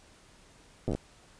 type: slowing click train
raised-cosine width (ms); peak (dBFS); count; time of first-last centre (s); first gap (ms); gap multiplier
2; -18; 7; 0.88-0.95; 8; 1.15
effects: pink hiss -58 dBFS RMS until 1.39 s + resampled to 22050 Hz